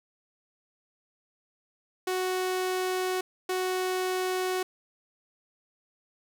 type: tone pair in turn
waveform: sawtooth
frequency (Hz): 370 / 370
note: F#4 / F#4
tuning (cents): 0 / 0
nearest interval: unison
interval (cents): 0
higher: neither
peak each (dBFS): -23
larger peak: neither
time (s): 2.07-3.21 / 3.49-4.63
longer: neither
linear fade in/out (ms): 5
effects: none

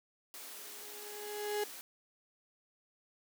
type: high-pass noise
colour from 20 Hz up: white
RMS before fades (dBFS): -48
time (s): 0.34-1.81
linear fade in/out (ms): 0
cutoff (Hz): 220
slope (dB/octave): 48
type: tone with exponential growth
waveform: 35% pulse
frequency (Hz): 416.3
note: G#4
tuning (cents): +4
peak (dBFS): -30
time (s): 0.35-1.64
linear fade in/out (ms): 5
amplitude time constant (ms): 280
effects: none

